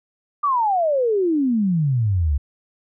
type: exponential sweep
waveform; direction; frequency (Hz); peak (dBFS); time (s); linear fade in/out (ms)
sine; down; 1203 to 67; -16; 0.43-2.38; 10
effects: none